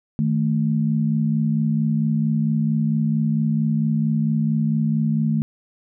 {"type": "tone pair together", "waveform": "sine", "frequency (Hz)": [155.56, 220], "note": ["D#3", "A3"], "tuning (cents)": [0, 0], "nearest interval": "tritone", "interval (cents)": 600, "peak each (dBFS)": -20, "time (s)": [0.19, 5.42], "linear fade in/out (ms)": 0, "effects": []}